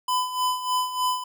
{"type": "tone with tremolo", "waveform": "square", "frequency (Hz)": 1006, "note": "B5", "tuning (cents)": 32, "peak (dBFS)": -21, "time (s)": [0.08, 1.24], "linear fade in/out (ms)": 5, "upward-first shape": "sine", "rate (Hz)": 3.3, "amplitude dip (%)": 70, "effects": []}